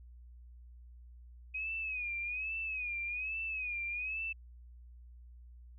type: tone with vibrato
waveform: sine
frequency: 2511 Hz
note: D#7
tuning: 15 cents sharp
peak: -35 dBFS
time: 1.54-4.33 s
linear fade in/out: 10 ms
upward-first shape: sine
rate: 1.2 Hz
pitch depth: 100 cents each way
effects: added 60 Hz sine -51 dBFS peak until 5.78 s